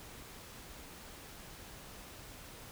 silence, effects pink hiss -51 dBFS RMS until 2.71 s

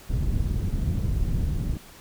pink low-pass noise, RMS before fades -25 dBFS, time 0.09-1.78 s, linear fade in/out 10 ms, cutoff 150 Hz, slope 12 dB/octave, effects pink hiss -48 dBFS RMS until 2 s

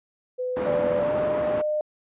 sine tone, 503 Hz, B4, 32 cents sharp, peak -25 dBFS, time 0.38-1.02 s, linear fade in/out 20 ms
pink band-pass noise, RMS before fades -31 dBFS, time 0.56-1.62 s, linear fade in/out 10 ms, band 170 to 1200 Hz, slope 12 dB/octave
sine tone with pitch glide, 587.3 to 606.3 Hz, D5 to D#5, 0 to -45 cents, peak -22 dBFS, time 0.66-1.81 s, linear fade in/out 2 ms, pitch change +55 cents, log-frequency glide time 1.02-1.14 s
effects resampled to 8000 Hz

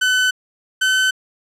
30% pulse tone pair in turn, 1509 / 1523 Hz, F#6 / F#6, +34 / +50 cents, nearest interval unison, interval 16 cents, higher second, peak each -11 / -11 dBFS, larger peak neither, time 0.01-0.31 / 0.81-1.11 s, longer neither, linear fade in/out 10 ms, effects low-pass 9000 Hz 12 dB/octave

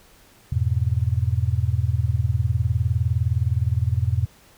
sine chord, E major, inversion none, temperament equal with one note detuned, 84.19 / 103.83 / 123.47 Hz, E2 / G#2 / B2, +37 / 0 / 0 cents, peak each -23 dBFS, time 0.52-4.26 s, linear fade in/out 5 ms, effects pink hiss -53 dBFS RMS until 4.57 s

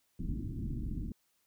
pink low-pass noise, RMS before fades -37 dBFS, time 0.19-1.12 s, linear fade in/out 2 ms, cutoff 310 Hz, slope 48 dB/octave, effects white hiss -75 dBFS RMS until 1.46 s

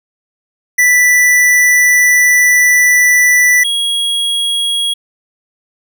square tone pair in turn, 1975.5 / 3300 Hz, B6 / G#7, 0 / -12 cents, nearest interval major sixth, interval 888 cents, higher second, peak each -7 / -13 dBFS, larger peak first, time 0.78-3.64 / 3.64-4.94 s, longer first, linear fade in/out 10 ms, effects none

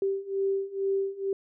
sine beating tone pair, 389.6 / 391.8 Hz, G4 / G4, -11 / -1 cents, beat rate 2.2 Hz, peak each -30 / -28 dBFS, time 0.02-1.33 s, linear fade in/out 2 ms, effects none

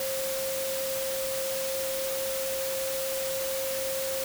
sine tone in noise, 533 Hz, C5, 32 cents sharp, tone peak -30 dBFS, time 0-4.24 s, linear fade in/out 2 ms, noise white, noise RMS -34 dBFS, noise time 0-4.24 s, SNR +1 dB, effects none

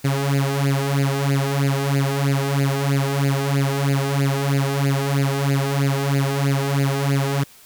sawtooth tone with flanger, 138.59 Hz, C#3, in tune, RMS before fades -20 dBFS, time 0.04-7.44 s, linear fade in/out 10 ms, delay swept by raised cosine 0.43 to 2.53 ms, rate 3.1 Hz, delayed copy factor +0.9, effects white hiss -48 dBFS RMS until 7.65 s

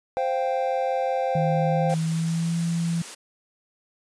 triangle chord, C suspended fourth, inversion none, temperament equal, 523.3 / 698.5 / 784 Hz, C5 / F5 / G5, 0 / 0 / 0 cents, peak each -23 / -27 / -25 dBFS, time 0.17-1.94 s, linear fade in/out 0 ms
sine tone with pitch glide, 157.9 to 168.26 Hz, D#3 to E3, +26 to +36 cents, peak -22 dBFS, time 1.35-3.02 s, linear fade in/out 5 ms, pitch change +110 cents, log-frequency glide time 1.69-2.57 s
white high-pass noise, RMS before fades -38 dBFS, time 1.89-3.15 s, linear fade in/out 10 ms, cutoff 210 Hz, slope 24 dB/octave
effects resampled to 22050 Hz

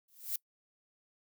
violet noise with exponential growth, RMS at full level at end -31 dBFS, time 0.08-0.36 s, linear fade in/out 5 ms, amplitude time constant 60 ms, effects noise-tail reverb RT60 0.1 s tail -23 dB re dry

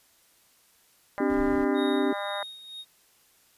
harmonic tone, 201.4 Hz, G3, 47 cents sharp, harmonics 3 / 4 / 5 / 6 / 7 / 8 / 9 / 10, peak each -34 / -36 / -38 / -40 / -41 / -42 / -43 / -44 dBFS, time 1.18-2.43 s, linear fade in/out 0 ms
sine chord, C suspended second, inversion none, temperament equal, 261.6 / 293.7 / 392 Hz, C4 / D4 / G4, 0 / 0 / 0 cents, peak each -27 dBFS, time 1.2-2.13 s, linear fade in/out 5 ms
brown noise, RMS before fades -39 dBFS, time 1.29-1.65 s, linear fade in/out 10 ms
triangle tone with tremolo, 3729 Hz, A#7, in tune, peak -34 dBFS, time 1.74-2.85 s, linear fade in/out 50 ms, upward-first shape sine, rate 2 Hz, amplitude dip 65%
effects white hiss -62 dBFS RMS until 3.57 s + resampled to 32000 Hz

